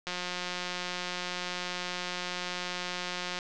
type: click train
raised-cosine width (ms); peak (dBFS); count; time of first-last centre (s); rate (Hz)
0.2; -17; 595; 0.07-3.388; 179
effects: low-pass 7000 Hz 12 dB/octave